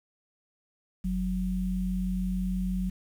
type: tone pair together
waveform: sine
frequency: 46.25 / 185 Hz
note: F#1 / F#3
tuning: 0 / 0 cents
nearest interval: 2 octaves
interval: 2400 cents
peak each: -31 / -28 dBFS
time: 1.04-2.9 s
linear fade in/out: 10 ms
effects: 9-bit